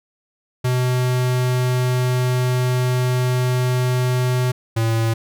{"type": "tone pair in turn", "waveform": "square", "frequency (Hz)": [126, 113.3], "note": ["B2", "A#2"], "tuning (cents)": [35, -49], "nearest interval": "major second", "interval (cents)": 184, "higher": "first", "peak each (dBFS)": -17, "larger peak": "neither", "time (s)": [[0.64, 4.52], [4.76, 5.14]], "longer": "first", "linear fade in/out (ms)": 10, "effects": []}